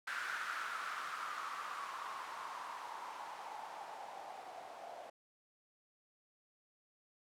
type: noise with low-pass filter sweep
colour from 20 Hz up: violet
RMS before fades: -45 dBFS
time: 0.07-5.1 s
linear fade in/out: 5 ms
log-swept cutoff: 1500 to 680 Hz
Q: 5.1
effects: none